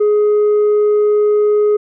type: tone with tanh clipping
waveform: sine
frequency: 418.7 Hz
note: G#4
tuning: 14 cents sharp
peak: -10 dBFS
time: 0-1.77 s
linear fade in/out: 10 ms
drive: 2 dB
effects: none